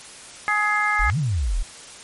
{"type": "harmonic tone", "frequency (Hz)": 419.5, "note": "G#4", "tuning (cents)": 17, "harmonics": [2, 3, 4, 5], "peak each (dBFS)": [-26, -23, -23, -23], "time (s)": [0.48, 1.1], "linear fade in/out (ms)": 0}
{"type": "exponential two-way sweep", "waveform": "sine", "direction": "up then down", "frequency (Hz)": [32.42, 166.8, 32.42], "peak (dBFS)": -19, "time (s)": [0.99, 1.63], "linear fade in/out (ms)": 10, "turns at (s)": 1.18}
{"effects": ["white hiss -41 dBFS RMS until 2.03 s", "MP3 48 kbps"]}